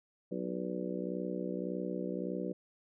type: harmonic tone with a mistuned harmonic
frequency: 61.74 Hz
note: B1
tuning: in tune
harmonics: 3 / 4 / 5 / 6 / 7 / 8 / 9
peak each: -39 / -44 / -41 / -41 / -48 / -41 / -47 dBFS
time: 0.31-2.53 s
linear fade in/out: 10 ms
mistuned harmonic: 9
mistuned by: +73 cents
effects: none